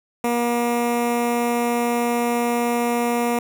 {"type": "tone with notch filter", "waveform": "15% pulse", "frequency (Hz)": 238.4, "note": "A#3", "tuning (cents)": 39, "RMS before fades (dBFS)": -21, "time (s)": [0.24, 3.39], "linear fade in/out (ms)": 2, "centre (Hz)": 4400, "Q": 1.2, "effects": []}